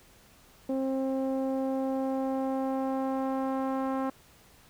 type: tone with low-pass filter sweep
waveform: sawtooth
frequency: 265.8 Hz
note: C4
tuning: 27 cents sharp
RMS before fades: -30 dBFS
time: 0.69-4.1 s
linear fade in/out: 5 ms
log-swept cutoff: 530 to 1100 Hz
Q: 1.7
effects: pink hiss -58 dBFS RMS until 4.69 s